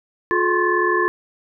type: tone cluster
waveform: sine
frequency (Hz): 355.9 / 428.4 / 1049 / 1088 / 1739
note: F4 / A4 / C6 / C#6 / A6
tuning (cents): +33 / -46 / +4 / -33 / -21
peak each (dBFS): -20 / -24 / -22 / -26 / -21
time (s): 0.31-1.08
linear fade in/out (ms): 0
effects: none